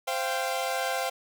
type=chord; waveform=sawtooth; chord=C suspended fourth; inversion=none; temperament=equal with one note detuned; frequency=523.3 / 689.2 / 784 Hz; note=C5 / F5 / G5; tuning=0 / -23 / 0 cents; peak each=-28 dBFS; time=0.07-1.1 s; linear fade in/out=10 ms; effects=none